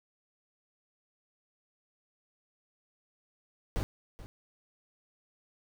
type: noise with echo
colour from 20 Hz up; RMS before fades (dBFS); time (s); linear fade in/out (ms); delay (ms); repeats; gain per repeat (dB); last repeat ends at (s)
brown; -31; 3.76-3.83; 0; 430; 1; -15; 4.26
effects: none

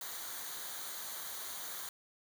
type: noise with comb filter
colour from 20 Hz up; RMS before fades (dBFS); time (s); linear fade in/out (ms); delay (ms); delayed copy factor
white; -43; 0.01-1.89; 2; 0.38; -0.65
effects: none

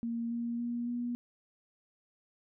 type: tone with pitch steps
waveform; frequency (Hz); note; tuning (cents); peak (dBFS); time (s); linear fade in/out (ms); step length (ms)
sine; 232.6 / 235.4 / 238.3 / 241.2; A#3 / A#3 / A#3 / B3; -4 / +17 / +38 / -41; -32; 0.03-1.15; 0; 280
effects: none

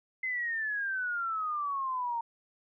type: exponential sweep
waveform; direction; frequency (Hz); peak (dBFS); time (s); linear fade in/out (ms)
sine; down; 2071 to 918; -30; 0.23-2.21; 5
effects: none

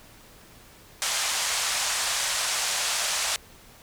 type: band-pass noise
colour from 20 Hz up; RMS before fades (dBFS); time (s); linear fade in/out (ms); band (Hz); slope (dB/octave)
white; -27; 1.02-3.36; 0; 620 to 8600; 24
effects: pink hiss -51 dBFS RMS until 3.82 s

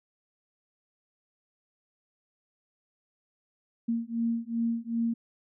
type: beating tone pair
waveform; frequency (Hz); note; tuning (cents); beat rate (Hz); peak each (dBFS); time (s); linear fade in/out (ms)
sine; 230 / 232.6; A#3 / A#3; -23 / -4; 2.6; -30; 3.88-5.14; 10
effects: none

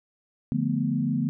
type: chord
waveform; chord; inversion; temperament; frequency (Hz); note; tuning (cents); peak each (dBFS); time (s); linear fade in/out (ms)
sine; B half-diminished seventh; first; equal; 146.83 / 174.61 / 220 / 246.9; D3 / F3 / A3 / B3; 0 / 0 / 0 / 0; -28 / -31 / -28 / -27; 0.52-1.29; 0
effects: none

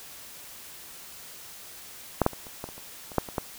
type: clicks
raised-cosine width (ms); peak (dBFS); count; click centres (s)
1; -6 / -6 / -26 / -29 / -20 / -27 / -30 / -28 / -7 / -24 / -12; 11; 2.217 / 2.264 / 2.333 / 2.468 / 2.641 / 2.689 / 2.78 / 3.118 / 3.183 / 3.288 / 3.382
effects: white hiss -45 dBFS RMS until 3.58 s

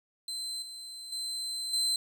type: tone with level steps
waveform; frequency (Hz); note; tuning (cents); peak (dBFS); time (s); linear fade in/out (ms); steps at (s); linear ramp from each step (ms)
35% pulse; 4078; C8; -45; -33 / -40 / -32 / -25; 0.28-1.96; 2; 0.62 / 1.12 / 1.73; 5
effects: 11-bit

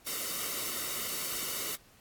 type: noise with comb filter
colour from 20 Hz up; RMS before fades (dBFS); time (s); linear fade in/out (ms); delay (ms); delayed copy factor
white; -35; 0.06-1.76; 10; 1.2; -0.65
effects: pink hiss -60 dBFS RMS until 2 s + AAC 64 kbps

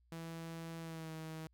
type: tone with pitch glide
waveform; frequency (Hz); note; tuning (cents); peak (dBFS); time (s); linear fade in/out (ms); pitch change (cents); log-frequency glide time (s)
sawtooth; 164.81 to 159.29; E3 to D#3; 0 to +41; -40; 0.12-1.47; 2; -59; 0.81-1.12
effects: added 60 Hz sine -68 dBFS peak until 1.53 s

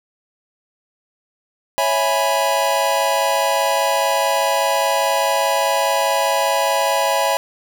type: chord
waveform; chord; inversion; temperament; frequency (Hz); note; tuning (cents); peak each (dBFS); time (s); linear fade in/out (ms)
square; C# minor seventh; none; equal; 554.4 / 659.3 / 830.6 / 987.8; C#5 / E5 / G#5 / B5; 0 / 0 / 0 / 0; -22; 1.78-7.37; 0
effects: none

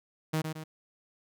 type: tone with echo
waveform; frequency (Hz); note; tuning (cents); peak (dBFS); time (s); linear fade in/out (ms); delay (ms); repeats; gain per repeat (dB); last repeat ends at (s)
sawtooth; 157.2; D#3; +18; -23; 0.33-0.42; 10; 110; 2; -6; 0.64
effects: none

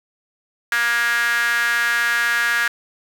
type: tone with high-pass filter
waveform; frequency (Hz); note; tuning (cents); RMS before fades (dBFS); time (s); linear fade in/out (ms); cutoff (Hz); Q
sawtooth; 236; A#3; +22; -19; 0.72-2.68; 2; 1600; 6.7
effects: none

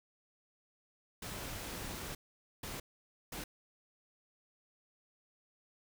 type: noise bursts at uneven times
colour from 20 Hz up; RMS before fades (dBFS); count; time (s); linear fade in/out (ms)
pink; -43; 3; 1.22-2.15 / 2.63-2.8 / 3.32-3.44; 5
effects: none

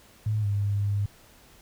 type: tone with pitch glide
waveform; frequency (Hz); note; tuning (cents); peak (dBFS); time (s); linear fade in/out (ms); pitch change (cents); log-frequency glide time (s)
sine; 107.3 to 101.39; A2 to G#2; -43 to -41; -23; 0.26-1.06; 5; -98; 0.41-0.46
effects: pink hiss -55 dBFS RMS until 1.61 s

